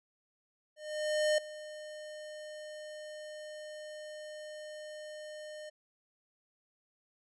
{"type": "tone with ADSR envelope", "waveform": "square", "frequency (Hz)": 609, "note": "D#5", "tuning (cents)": -37, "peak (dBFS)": -26, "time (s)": [0.76, 5.7], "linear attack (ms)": 620, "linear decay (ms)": 4, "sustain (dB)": -18, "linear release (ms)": 13, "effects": ["resampled to 22050 Hz"]}